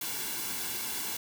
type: noise with comb filter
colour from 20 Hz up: white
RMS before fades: -35 dBFS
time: 0.01-1.17 s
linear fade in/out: 5 ms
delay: 1.6 ms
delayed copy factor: -0.6
effects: none

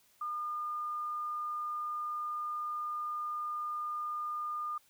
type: tone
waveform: sine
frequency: 1212 Hz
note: D#6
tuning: 46 cents flat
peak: -34 dBFS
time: 0.21-4.78 s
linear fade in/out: 5 ms
effects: white hiss -67 dBFS RMS until 4.89 s

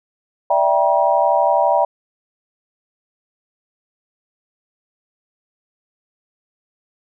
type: chord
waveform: sine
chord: E half-diminished seventh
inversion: third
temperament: equal with one note detuned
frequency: 587.3 / 659.3 / 784 / 955.8 Hz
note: D5 / E5 / G5 / Bb5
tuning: 0 / 0 / 0 / +43 cents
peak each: -18 dBFS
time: 0.5-1.85 s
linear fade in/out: 5 ms
effects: none

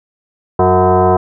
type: tone with frequency modulation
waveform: sine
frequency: 185 Hz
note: F#3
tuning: in tune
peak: -7 dBFS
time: 0.59-1.17 s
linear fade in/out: 5 ms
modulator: 276 Hz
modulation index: 3
effects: none

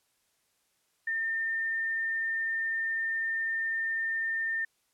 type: tone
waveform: sine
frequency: 1808 Hz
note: A6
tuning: 47 cents sharp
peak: -28 dBFS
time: 1.07-4.65 s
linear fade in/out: 5 ms
effects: white hiss -73 dBFS RMS until 4.93 s + low-pass 12000 Hz 12 dB/octave

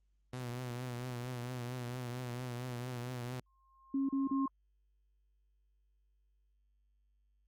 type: tone with vibrato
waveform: sawtooth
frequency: 123.7 Hz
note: B2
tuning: 3 cents sharp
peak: -35 dBFS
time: 0.33-3.4 s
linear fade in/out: 5 ms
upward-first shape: triangle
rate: 4.4 Hz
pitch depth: 66 cents each way
type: tone with exponential growth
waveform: sine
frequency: 1067 Hz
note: C6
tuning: 34 cents sharp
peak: -36 dBFS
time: 3.46-4.48 s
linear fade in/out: 5 ms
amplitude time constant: 220 ms
type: tone bursts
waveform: sine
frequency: 272.9 Hz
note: C#4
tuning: 27 cents flat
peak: -30 dBFS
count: 3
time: 3.94-4.46 s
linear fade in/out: 5 ms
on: 150 ms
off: 35 ms
effects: added 50 Hz sine -70 dBFS peak until 7.47 s + Opus 24 kbps

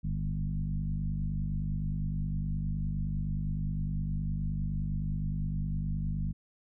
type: tone with frequency modulation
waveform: sine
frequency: 102.5 Hz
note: G#2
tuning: 22 cents flat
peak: -29 dBFS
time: 0.03-6.33 s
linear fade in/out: 20 ms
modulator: 49.7 Hz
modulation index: 1.8
effects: none

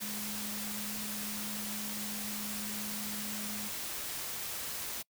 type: tone in noise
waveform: sine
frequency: 209.5 Hz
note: G#3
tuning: 15 cents sharp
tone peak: -42 dBFS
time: 0.01-3.69 s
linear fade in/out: 20 ms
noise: white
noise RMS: -39 dBFS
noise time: 0-5.03 s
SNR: -6 dB
effects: noise-tail reverb RT60 0.1 s tail -26 dB re dry

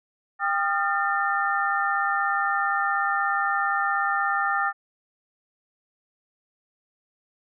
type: tone cluster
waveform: sine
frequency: 793 / 1227 / 1384 / 1796 Hz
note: G5 / D#6 / F6 / A6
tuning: +20 / -25 / -16 / +35 cents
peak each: -27 dBFS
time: 0.39-4.73 s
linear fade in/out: 50 ms
effects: none

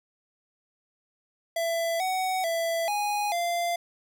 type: tone with pitch steps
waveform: square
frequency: 668 / 749 / 666 / 827 / 691 Hz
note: E5 / F#5 / E5 / G#5 / F5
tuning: +23 / +21 / +18 / -8 / -19 cents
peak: -26 dBFS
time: 1.56-3.76 s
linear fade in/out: 5 ms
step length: 440 ms
effects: none

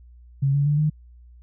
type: tone with pitch steps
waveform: sine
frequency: 137.5 / 142.27 / 147.2 / 152.3 Hz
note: C#3 / C#3 / D3 / D#3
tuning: -14 / +45 / +4 / -37 cents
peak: -17 dBFS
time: 0.42-0.9 s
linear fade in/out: 10 ms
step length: 120 ms
effects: added 60 Hz sine -45 dBFS peak until 1.42 s

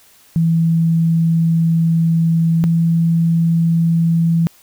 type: tone pair in turn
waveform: sine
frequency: 164.81 / 166.24 Hz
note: E3 / E3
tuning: 0 / +15 cents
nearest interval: unison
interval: 15 cents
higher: second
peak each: -11 dBFS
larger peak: neither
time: 0.36-2.64 / 2.64-4.47 s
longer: first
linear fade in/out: 0 ms
effects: white hiss -49 dBFS RMS until 4.62 s

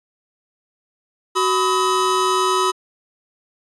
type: tone cluster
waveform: square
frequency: 373.8 / 1000 / 1273 Hz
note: F#4 / B5 / D#6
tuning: +18 / +21 / +39 cents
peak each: -21 dBFS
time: 1.35-2.72 s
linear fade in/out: 20 ms
effects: resampled to 24000 Hz

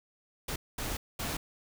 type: noise bursts at uneven times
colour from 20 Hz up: pink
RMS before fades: -35 dBFS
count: 3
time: 0.48-0.56 / 0.78-0.97 / 1.19-1.37 s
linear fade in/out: 5 ms
effects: none

